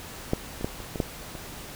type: clicks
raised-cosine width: 2 ms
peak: -9 / -23 / -13 / -26 / -18 / -10 / -24 dBFS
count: 7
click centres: 0.334 / 0.611 / 0.645 / 0.803 / 0.958 / 1.002 / 1.352 s
effects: pink hiss -41 dBFS RMS until 1.75 s